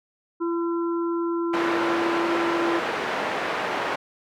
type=harmonic tone; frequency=338.7 Hz; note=E4; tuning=47 cents sharp; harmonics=1 / 3 / 4; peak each=-23 / -33 / -36 dBFS; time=0.4-2.8 s; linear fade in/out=20 ms
type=band-pass noise; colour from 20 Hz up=pink; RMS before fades=-27 dBFS; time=1.53-3.96 s; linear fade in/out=10 ms; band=430 to 2000 Hz; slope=12 dB/octave
effects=none